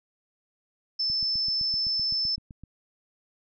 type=tone; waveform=sine; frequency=5274 Hz; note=E8; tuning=in tune; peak=-24 dBFS; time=0.99-2.36 s; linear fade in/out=10 ms
type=click train; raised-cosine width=5 ms; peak=-31 dBFS; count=13; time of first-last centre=1.1-2.636 s; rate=7.81 Hz
effects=none